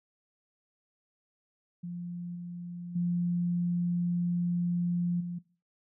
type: tone with level steps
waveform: sine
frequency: 174.61 Hz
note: F3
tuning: in tune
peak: -35 / -37 / -26 / -33 dBFS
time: 1.83-5.39 s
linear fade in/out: 10 ms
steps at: 2.35 / 2.95 / 5.2 s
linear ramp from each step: 10 ms
effects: noise-tail reverb RT60 0.4 s tail -21 dB re dry